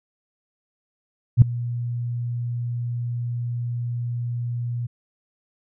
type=tone with ADSR envelope; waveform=sine; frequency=120 Hz; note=B2; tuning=49 cents flat; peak=-4 dBFS; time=1.37-4.87 s; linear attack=48 ms; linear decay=4 ms; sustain=-20 dB; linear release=12 ms; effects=none